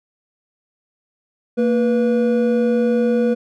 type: tone pair together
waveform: triangle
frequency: 230 / 487.4 Hz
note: A#3 / B4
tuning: -23 / -23 cents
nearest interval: octave + minor second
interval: 1300 cents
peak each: -15 dBFS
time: 1.57-3.35 s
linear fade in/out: 20 ms
effects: none